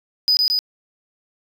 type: tone with echo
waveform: triangle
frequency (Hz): 4978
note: D#8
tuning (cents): 0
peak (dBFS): -11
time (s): 0.28-0.37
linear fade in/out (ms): 0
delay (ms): 110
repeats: 2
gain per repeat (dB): -2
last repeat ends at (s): 0.59
effects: tanh soft clip ceiling -7 dBFS